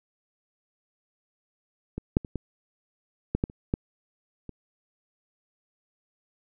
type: clicks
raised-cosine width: 3 ms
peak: -19 / -6 / -24 / -17 / -11 / -11 / -30 / -11 / -25 dBFS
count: 9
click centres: 1.98 / 2.169 / 2.248 / 2.357 / 3.35 / 3.439 / 3.499 / 3.739 / 4.493 s
effects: none